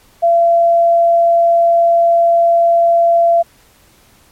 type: tone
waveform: sine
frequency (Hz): 680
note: F5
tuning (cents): -46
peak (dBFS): -7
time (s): 0.22-3.43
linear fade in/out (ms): 20
effects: pink hiss -49 dBFS RMS until 4.31 s + MP3 64 kbps